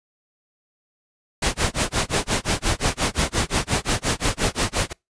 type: noise with tremolo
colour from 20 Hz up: pink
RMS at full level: -19 dBFS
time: 1.42-4.93 s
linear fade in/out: 5 ms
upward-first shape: sine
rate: 5.7 Hz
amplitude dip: 100%
effects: noise-tail reverb RT60 0.2 s tail -25 dB re dry + resampled to 22050 Hz